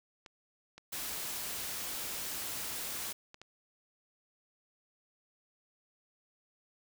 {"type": "clicks", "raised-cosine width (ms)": 0.2, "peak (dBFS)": -32, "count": 8, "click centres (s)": [0.262, 0.78, 1.175, 1.586, 1.741, 2.667, 3.344, 3.416]}
{"type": "noise", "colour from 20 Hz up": "white", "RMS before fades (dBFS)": -39, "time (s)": [0.92, 3.13], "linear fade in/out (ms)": 10}
{"effects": []}